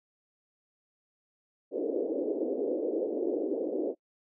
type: band-pass noise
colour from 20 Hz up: white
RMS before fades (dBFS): -31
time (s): 1.71-3.95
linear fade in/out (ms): 50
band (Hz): 280 to 530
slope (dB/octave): 48
effects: noise-tail reverb RT60 0.1 s tail -23 dB re dry